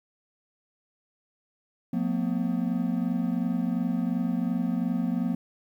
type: tone cluster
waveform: triangle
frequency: 178.7 / 228.2 / 251 Hz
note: F3 / A#3 / B3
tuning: +40 / -37 / +28 cents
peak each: -27 dBFS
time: 1.93-5.35 s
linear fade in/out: 5 ms
effects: 10-bit